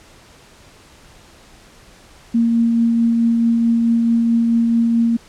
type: tone with tremolo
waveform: sine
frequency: 231.6 Hz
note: A#3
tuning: 11 cents flat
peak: -11 dBFS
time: 2.34-5.17 s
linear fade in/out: 10 ms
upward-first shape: triangle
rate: 4.6 Hz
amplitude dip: 25%
effects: pink hiss -46 dBFS RMS until 5.28 s + low-pass 9000 Hz 12 dB/octave